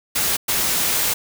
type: noise bursts at uneven times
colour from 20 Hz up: white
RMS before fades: -20 dBFS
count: 2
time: 0.15-0.37 / 0.48-1.14 s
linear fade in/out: 10 ms
effects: none